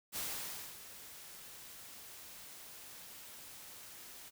white noise with ADSR envelope, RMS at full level -39 dBFS, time 0.12-4.31 s, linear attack 47 ms, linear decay 590 ms, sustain -13 dB, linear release 34 ms, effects none

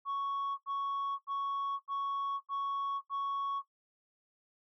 sine tone bursts, 1111 Hz, C#6, 4 cents sharp, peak -30 dBFS, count 6, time 0.05-3.625 s, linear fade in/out 50 ms, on 530 ms, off 79 ms, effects noise-tail reverb RT60 0.1 s tail -17 dB re dry + tanh soft clip ceiling -31 dBFS

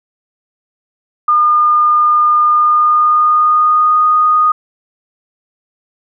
sine tone with pitch glide, 1213 to 1236.3 Hz, D#6 to D#6, -44 to -11 cents, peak -7 dBFS, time 1.28-4.52 s, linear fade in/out 5 ms, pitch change +33 cents, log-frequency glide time 2.46-4.03 s, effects none

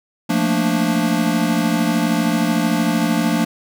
square chord, Bb major seventh, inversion second, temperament equal, 174.61 / 220 / 233.1 / 293.7 Hz, F3 / A3 / Bb3 / D4, 0 / 0 / 0 / 0 cents, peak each -22 dBFS, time 0.29-3.45 s, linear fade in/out 10 ms, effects none

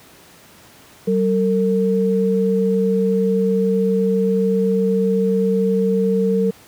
sine tone pair together, 190.84 / 453.9 Hz, G3 / A#4, -46 / -46 cents, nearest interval octave + minor third, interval 1500 cents, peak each -17 dBFS, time 1.07-6.51 s, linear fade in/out 10 ms, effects pink hiss -46 dBFS RMS until 6.67 s + high-pass 100 Hz 12 dB/octave

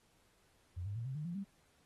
sine tone with pitch steps, 88.9 / 101.53 / 115.96 / 132.43 / 151.25 / 172.74 / 197.28 Hz, F2 / G#2 / A#2 / C3 / D#3 / F3 / G3, +31 / -39 / -9 / +21 / -49 / -19 / +11 cents, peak -38 dBFS, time 0.76-1.446 s, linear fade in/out 20 ms, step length 98 ms, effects pink hiss -72 dBFS RMS until 1.85 s + AAC 32 kbps

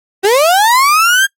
35% pulse linear sweep, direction up, 370 to 1627 Hz, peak -5 dBFS, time 0.23-1.27 s, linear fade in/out 20 ms, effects noise-tail reverb RT60 0.1 s tail -23 dB re dry + MP3 64 kbps

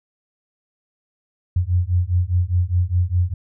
sine beating tone pair, 86.9 / 91.8 Hz, F2 / F#2, -8 / -13 cents, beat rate 4.9 Hz, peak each -19 dBFS, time 1.56-3.34 s, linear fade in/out 5 ms, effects none

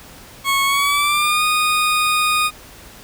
20% pulse tone with pitch glide, 1100 to 1234.7 Hz, C#6 to D#6, -14 to -14 cents, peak -10 dBFS, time 0.44-2.51 s, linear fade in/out 50 ms, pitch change +200 cents, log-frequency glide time 0.65-1.44 s, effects pink hiss -41 dBFS RMS until 3.03 s

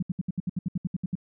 sine tone bursts, 179.6 Hz, F3, 49 cents sharp, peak -24 dBFS, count 13, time 0-1.154 s, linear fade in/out 5 ms, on 26 ms, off 68 ms, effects none

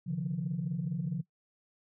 sine tone cluster, 135.1 / 150 / 174.5 Hz, C#3 / D3 / F3, -44 / +37 / -1 cents, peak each -37 / -35 / -33 dBFS, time 0.06-1.22 s, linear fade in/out 20 ms, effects noise-tail reverb RT60 0.1 s tail -20 dB re dry + tanh soft clip ceiling -24 dBFS

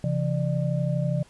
sine tone cluster, 135.4 / 167.8 / 595 Hz, C#3 / E3 / D5, -40 / +31 / +22 cents, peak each -25 / -26 / -32 dBFS, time 0.04-1.23 s, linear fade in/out 2 ms, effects pink hiss -56 dBFS RMS until 1.29 s + resampled to 24000 Hz

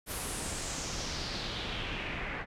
pink noise with low-pass filter sweep, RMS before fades -37 dBFS, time 0.06-2.46 s, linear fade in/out 50 ms, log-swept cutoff 12000 to 1900 Hz, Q 2.9, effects none

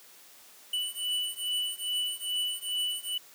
square beating tone pair, 2967 / 2969.4 Hz, F#7 / F#7, +4 / +6 cents, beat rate 2.4 Hz, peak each -34 / -33 dBFS, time 0.73-3.18 s, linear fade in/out 5 ms, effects white hiss -54 dBFS RMS until 3.34 s + high-pass 200 Hz 12 dB/octave

